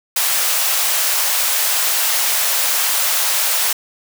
white high-pass noise, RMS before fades -17 dBFS, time 0.16-3.73 s, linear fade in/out 5 ms, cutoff 560 Hz, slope 24 dB/octave, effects none

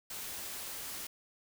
white noise, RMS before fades -42 dBFS, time 0.1-1.07 s, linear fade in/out 5 ms, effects none

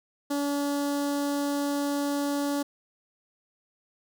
sawtooth tone with notch filter, 285.5 Hz, D4, 49 cents flat, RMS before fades -28 dBFS, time 0.3-2.63 s, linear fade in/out 10 ms, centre 2300 Hz, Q 1, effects none

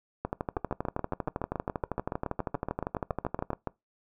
two click trains, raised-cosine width 1 ms, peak -16 / -17 dBFS, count 42 / 23, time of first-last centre 0.25-3.504 / 0.57-3.673 s, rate 12.6 / 7.09 Hz, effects noise-tail reverb RT60 0.2 s tail -22 dB re dry

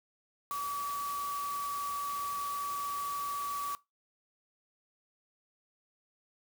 sine tone in noise, 1143 Hz, D6, 47 cents flat, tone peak -33 dBFS, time 0.51-3.75 s, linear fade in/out 0 ms, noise white, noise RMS -45 dBFS, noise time 0.51-3.75 s, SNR +9 dB, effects noise-tail reverb RT60 0.2 s tail -20 dB re dry

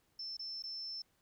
triangle tone with dropouts, 5320 Hz, E8, 15 cents sharp, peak -37 dBFS, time 0.19-1.02 s, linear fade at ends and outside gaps 5 ms, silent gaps 0.369-0.393 / 0.624-0.637 s, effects tanh soft clip ceiling -39 dBFS + pink hiss -75 dBFS RMS until 1.21 s

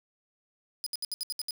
sawtooth tone bursts, 4978 Hz, D#8, in tune, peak -28 dBFS, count 8, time 0.84-1.508 s, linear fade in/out 0 ms, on 24 ms, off 68 ms, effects none

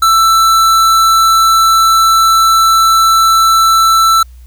sine tone with hard clipping, 1329 Hz, E6, 14 cents sharp, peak -7 dBFS, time 0.02-4.23 s, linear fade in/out 5 ms, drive 18 dB, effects added 61 Hz sine -32 dBFS peak until 4.46 s + white hiss -52 dBFS RMS until 4.46 s

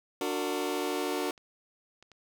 sawtooth chord, D augmented, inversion none, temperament just, 293.7 / 367.1 / 458.9 Hz, D4 / F#4 / A#4, 0 / -14 / -27 cents, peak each -30 / -29 / -31 dBFS, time 0.21-1.31 s, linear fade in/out 2 ms
clicks, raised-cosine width 0.2 ms, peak -36 dBFS, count 3, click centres 1.378 / 2.026 / 2.117 s
effects none

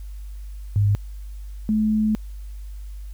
sine tone pair in turn, 102 / 215.6 Hz, G#2 / A3, -31 / -35 cents, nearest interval octave + minor second, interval 1296 cents, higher second, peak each -15 / -17 dBFS, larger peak first, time 0.76-0.95 / 1.69-2.15 s, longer second, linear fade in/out 0 ms, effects added 50 Hz sine -32 dBFS peak until 3.13 s + white hiss -57 dBFS RMS until 3.13 s

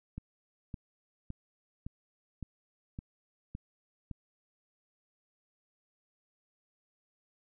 click train, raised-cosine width 5 ms, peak -27 dBFS, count 8, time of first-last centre 0.18-4.113 s, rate 1.78 Hz, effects none

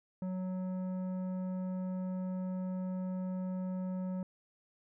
sine tone with tanh clipping, 185 Hz, F#3, in tune, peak -36 dBFS, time 0.22-4.23 s, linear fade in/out 2 ms, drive 11 dB, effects none

